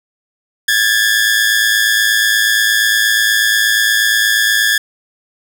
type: tone pair together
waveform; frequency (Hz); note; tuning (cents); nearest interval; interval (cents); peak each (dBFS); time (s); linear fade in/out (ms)
sawtooth; 1639.6 / 1748; G#6 / A6; -23 / -12; minor second; 111; -10; 0.68-4.78; 5
effects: none